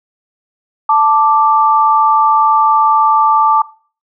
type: tone pair together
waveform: sine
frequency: 881 / 1174.7 Hz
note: A5 / D6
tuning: +2 / 0 cents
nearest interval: perfect fourth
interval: 498 cents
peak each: -10 dBFS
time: 0.89-3.62 s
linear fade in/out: 5 ms
effects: noise-tail reverb RT60 0.4 s tail -19 dB re dry